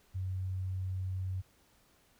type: tone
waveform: sine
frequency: 93.5 Hz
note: F#2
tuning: 19 cents sharp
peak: -33 dBFS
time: 0.14-1.42 s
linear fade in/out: 20 ms
effects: pink hiss -67 dBFS RMS until 2.19 s